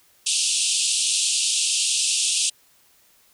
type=band-pass noise; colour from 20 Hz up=white; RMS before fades=-22 dBFS; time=0.26-2.5 s; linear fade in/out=10 ms; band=2600 to 9700 Hz; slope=96 dB/octave; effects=white hiss -58 dBFS RMS until 3.33 s